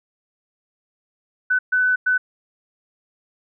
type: tone bursts at uneven times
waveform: sine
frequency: 1502 Hz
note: F#6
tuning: 26 cents sharp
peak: -15 dBFS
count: 3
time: 1.5-1.59 / 1.72-1.96 / 2.06-2.18 s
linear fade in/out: 10 ms
effects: none